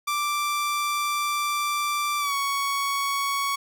sawtooth tone with pitch glide, 1174.7 to 1115.2 Hz, D6 to C#6, 0 to +10 cents, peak -20 dBFS, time 0.07-3.56 s, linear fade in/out 10 ms, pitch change -90 cents, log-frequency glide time 2.19-2.34 s, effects none

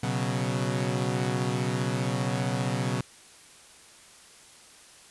sawtooth chord, B suspended second, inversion none, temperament equal, 123.47 / 138.59 / 185 Hz, B2 / C#3 / F#3, 0 / 0 / 0 cents, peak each -25 / -27 / -28 dBFS, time 0.03-3.01 s, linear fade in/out 5 ms, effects white hiss -52 dBFS RMS until 5.1 s + resampled to 24000 Hz

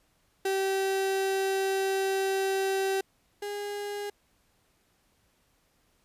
35% pulse tone pair in turn, 386.3 / 409.3 Hz, G4 / G#4, -25 / -25 cents, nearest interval minor second, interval 100 cents, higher second, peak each -24 / -31 dBFS, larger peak first, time 0.45-3.01 / 3.42-4.1 s, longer first, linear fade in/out 5 ms, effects pink hiss -69 dBFS RMS until 6.04 s + resampled to 32000 Hz

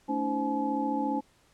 sine tone cluster, 219.7 / 282.3 / 316.9 / 520 / 853 Hz, A3 / C#4 / D#4 / C5 / G#5, -2 / +32 / +32 / -11 / +46 cents, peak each -35 / -30 / -37 / -37 / -31 dBFS, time 0.08-1.21 s, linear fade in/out 20 ms, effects pink hiss -64 dBFS RMS until 1.53 s + low-pass 10000 Hz 12 dB/octave

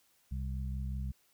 harmonic tone, 65.41 Hz, C2, in tune, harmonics 1 / 2 / 3, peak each -35 / -41 / -45 dBFS, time 0.31-1.12 s, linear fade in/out 10 ms, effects white hiss -70 dBFS RMS until 1.33 s

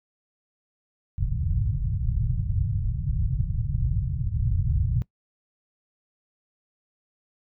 white low-pass noise, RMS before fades -25 dBFS, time 1.18-5.02 s, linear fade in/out 0 ms, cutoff 140 Hz, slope 48 dB/octave, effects noise-tail reverb RT60 0.1 s tail -21 dB re dry

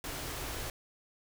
pink band-stop noise, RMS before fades -39 dBFS, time 0.04-0.7 s, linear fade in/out 2 ms, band 160 to 240 Hz, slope 96 dB/octave, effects none

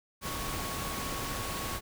sine tone in noise, 1108.7 Hz, C#6, in tune, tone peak -41 dBFS, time 0.21-1.81 s, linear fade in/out 50 ms, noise pink, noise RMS -36 dBFS, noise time 0.21-1.81 s, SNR -8 dB, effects none

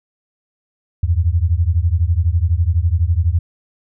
sine beating tone pair, 79.8 / 91.8 Hz, D#2 / F#2, +44 / -13 cents, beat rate 12 Hz, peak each -15 / -16 dBFS, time 1.03-3.39 s, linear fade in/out 5 ms, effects none

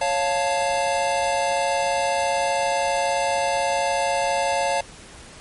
square chord, Db augmented, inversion none, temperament equal, 554.4 / 698.5 / 880 Hz, Db5 / F5 / A5, 0 / 0 / 0 cents, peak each -25 dBFS, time 0.01-4.81 s, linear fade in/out 5 ms, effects pink hiss -43 dBFS RMS until 5.4 s + MP3 48 kbps

